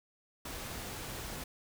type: noise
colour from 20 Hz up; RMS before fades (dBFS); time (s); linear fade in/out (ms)
pink; -42; 0.45-1.44; 5
effects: none